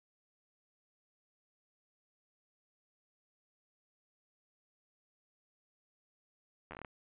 slowing click train, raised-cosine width 0.5 ms, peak -30 dBFS, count 8, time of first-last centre 6.71-6.848 s, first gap 11 ms, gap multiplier 1.19, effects resampled to 8000 Hz

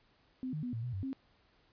sine tone with pitch steps, 257.3 / 153.2 / 246.3 / 114.2 / 123.2 / 96.2 / 267.4 Hz, C4 / D#3 / B3 / A#2 / B2 / G2 / C4, -29 / -27 / -5 / -35 / -4 / -32 / +38 cents, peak -35 dBFS, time 0.43-1.13 s, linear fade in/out 0 ms, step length 100 ms, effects pink hiss -69 dBFS RMS until 1.72 s + resampled to 11025 Hz

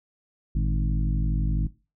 harmonic tone with a mistuned harmonic, 51.91 Hz, G#1, in tune, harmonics 1 / 2 / 3 / 4 / 5 / 6, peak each -22 / -31 / -29 / -35 / -39 / -41 dBFS, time 0.55-1.67 s, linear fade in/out 5 ms, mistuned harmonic 2, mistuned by +140 cents, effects noise-tail reverb RT60 0.3 s tail -18 dB re dry

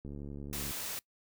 click train, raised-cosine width 3 ms, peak -31 dBFS, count 48, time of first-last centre 0.05-0.709 s, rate 71.3 Hz
white noise, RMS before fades -39 dBFS, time 0.53-0.99 s, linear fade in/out 0 ms
effects noise-tail reverb RT60 0.1 s tail -23 dB re dry

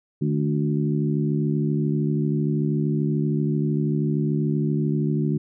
harmonic tone with a mistuned harmonic, 73 Hz, D2, 10 cents flat, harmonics 2 / 3 / 4 / 5, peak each -22 / -26 / -28 / -30 dBFS, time 0.21-5.38 s, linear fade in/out 10 ms, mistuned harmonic 2, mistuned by +62 cents, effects none

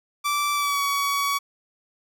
sawtooth tone with pitch glide, 1165 to 1128.6 Hz, D6 to C#6, -14 to +31 cents, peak -18 dBFS, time 0.24-1.39 s, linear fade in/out 20 ms, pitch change -55 cents, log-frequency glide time 0.54-0.81 s, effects none

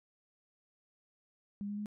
sine tone with pitch steps, 202.7 / 205.6 / 208.6 Hz, G#3 / G#3 / G#3, -42 / -17 / +8 cents, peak -36 dBFS, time 1.61-1.859 s, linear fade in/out 0 ms, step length 83 ms, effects none

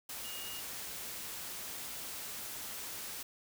sine tone in noise, 2855 Hz, F7, 37 cents sharp, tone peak -46 dBFS, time 0.24-0.6 s, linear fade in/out 5 ms, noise white, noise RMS -43 dBFS, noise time 0.09-3.23 s, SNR -6 dB, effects none

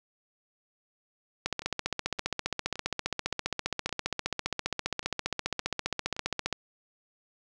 two click trains, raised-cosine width 0.2 ms, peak -24 / -12 dBFS, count 9 / 77, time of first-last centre 1.62-6.165 / 1.46-6.527 s, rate 1.76 / 15 Hz, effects none

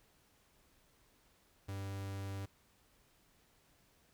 45% pulse tone, 98 Hz, G2, in tune, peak -40 dBFS, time 1.68-2.46 s, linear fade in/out 10 ms, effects pink hiss -70 dBFS RMS until 4.13 s

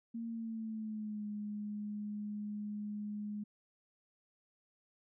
sine tone with pitch glide, 230 to 208.5 Hz, A#3 to G#3, -23 to +7 cents, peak -38 dBFS, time 0.14-3.44 s, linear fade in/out 10 ms, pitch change -170 cents, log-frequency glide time 0.27-1.26 s, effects none

